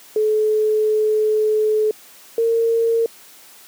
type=tone pair in turn; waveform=sine; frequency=430 / 458.3 Hz; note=A4 / A#4; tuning=-40 / -29 cents; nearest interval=minor second; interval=111 cents; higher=second; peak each=-14 dBFS; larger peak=neither; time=0.16-1.91 / 2.38-3.06 s; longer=first; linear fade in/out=2 ms; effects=white hiss -45 dBFS RMS until 3.67 s + high-pass 200 Hz 12 dB/octave